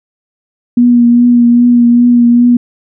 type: tone with vibrato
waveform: sine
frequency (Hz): 240.2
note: B3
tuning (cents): -48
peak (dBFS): -3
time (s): 0.77-2.57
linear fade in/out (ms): 5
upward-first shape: triangle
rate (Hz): 2.5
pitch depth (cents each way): 25
effects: none